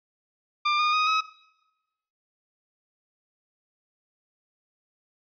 sawtooth tone with pitch steps, 1193 / 1220.2 / 1248 / 1276.4 Hz, D6 / D#6 / D#6 / D#6, +27 / -34 / +5 / +44 cents, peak -17 dBFS, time 0.65-1.21 s, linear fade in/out 10 ms, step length 140 ms, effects noise-tail reverb RT60 1.0 s tail -22 dB re dry + resampled to 11025 Hz

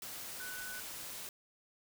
sine tone in noise, 1493 Hz, F#6, 15 cents sharp, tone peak -44 dBFS, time 0.4-0.8 s, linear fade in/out 2 ms, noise white, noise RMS -45 dBFS, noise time 0.02-1.29 s, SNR -2 dB, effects none

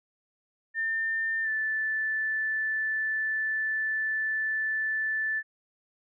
sine tone with pitch glide, 1800 to 1754.8 Hz, A6 to A6, +39 to -5 cents, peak -26 dBFS, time 0.74-5.43 s, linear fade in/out 50 ms, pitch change -44 cents, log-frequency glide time 1.43-1.49 s, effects none

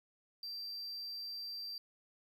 triangle tone, 4699 Hz, D8, in tune, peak -40 dBFS, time 0.43-1.78 s, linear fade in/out 2 ms, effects 12-bit

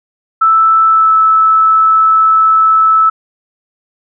sine tone with pitch glide, 1318.5 to 1307.9 Hz, E6 to E6, 0 to -14 cents, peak -5 dBFS, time 0.41-3.1 s, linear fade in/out 10 ms, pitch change -14 cents, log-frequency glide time 0.87-1.13 s, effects none

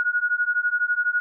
sine beating tone pair, 1445 / 1457 Hz, F#6 / F#6, -41 / -27 cents, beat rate 12 Hz, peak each -23 dBFS, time 0-1.2 s, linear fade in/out 0 ms, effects none

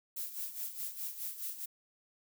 violet noise with tremolo, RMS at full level -38 dBFS, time 0.16-1.66 s, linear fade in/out 10 ms, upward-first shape sine, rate 4.8 Hz, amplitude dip 70%, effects none

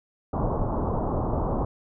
pink low-pass noise, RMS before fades -26 dBFS, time 0.33-1.65 s, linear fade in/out 5 ms, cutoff 1100 Hz, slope 48 dB/octave, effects none

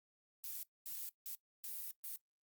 violet noise bursts at uneven times, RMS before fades -45 dBFS, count 5, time 0.44-0.63 / 0.86-1.09 / 1.26-1.35 / 1.64-1.91 / 2.04-2.16 s, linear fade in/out 0 ms, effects noise-tail reverb RT60 0.1 s tail -19 dB re dry + Opus 48 kbps

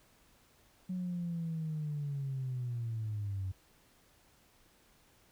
sine linear sweep, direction down, 185 to 92.5 Hz, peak -33 dBFS, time 0.89-3.52 s, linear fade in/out 10 ms, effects tanh soft clip ceiling -30 dBFS + pink hiss -66 dBFS RMS until 5.31 s

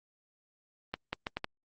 accelerating click train, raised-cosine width 0.3 ms, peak -17 dBFS, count 5, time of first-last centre 0.94-1.444 s, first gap 190 ms, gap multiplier 0.73, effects Opus 32 kbps

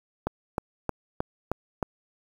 click train, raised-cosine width 1 ms, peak -12 dBFS, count 6, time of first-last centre 0.27-1.828 s, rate 3.21 Hz, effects 7-bit

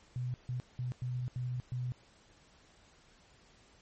sine tone bursts at uneven times, 124.7 Hz, B2, 17 cents sharp, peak -33 dBFS, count 6, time 0.16-0.34 / 0.49-0.6 / 0.79-0.92 / 1.02-1.28 / 1.36-1.6 / 1.72-1.92 s, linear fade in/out 0 ms, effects pink hiss -63 dBFS RMS until 3.81 s + MP3 32 kbps

